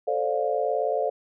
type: chord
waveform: sine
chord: D minor seventh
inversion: second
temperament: just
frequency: 440.5 / 528.6 / 587.3 / 704.8 Hz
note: A4 / C5 / D5 / F5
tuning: +2 / +18 / 0 / +16 cents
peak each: -28 dBFS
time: 0.07-1.1 s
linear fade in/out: 10 ms
effects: none